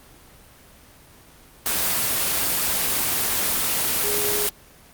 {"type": "tone in noise", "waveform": "sine", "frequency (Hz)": 415.3, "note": "G#4", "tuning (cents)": 0, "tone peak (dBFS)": -27, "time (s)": [4.04, 4.47], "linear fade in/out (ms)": 0, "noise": "white", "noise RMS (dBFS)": -22, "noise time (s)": [1.66, 4.49], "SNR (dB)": -8, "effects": ["pink hiss -49 dBFS RMS until 4.93 s", "Opus 24 kbps"]}